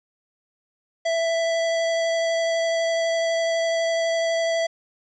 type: tone with vibrato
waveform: square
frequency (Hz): 662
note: E5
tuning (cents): +7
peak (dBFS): -21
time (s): 1.05-4.67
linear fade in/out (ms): 10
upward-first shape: sine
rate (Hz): 12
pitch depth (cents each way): 8
effects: resampled to 16000 Hz + 9-bit